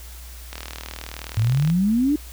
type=click train; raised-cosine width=0.2 ms; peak=-15 dBFS; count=47; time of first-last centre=0.53-1.7 s; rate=39.3 Hz
type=exponential sweep; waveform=sine; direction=up; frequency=103.83 to 308.1 Hz; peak=-16 dBFS; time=1.37-2.16 s; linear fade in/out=5 ms
effects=added 60 Hz sine -37 dBFS peak until 2.32 s + white hiss -44 dBFS RMS until 2.32 s